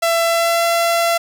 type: tone with pitch glide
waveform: sawtooth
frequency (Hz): 670 to 677.8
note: E5 to E5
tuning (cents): +28 to +48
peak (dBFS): -10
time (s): 0.02-1.18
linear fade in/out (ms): 10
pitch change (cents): +20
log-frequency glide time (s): 0.24-0.64
effects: 7-bit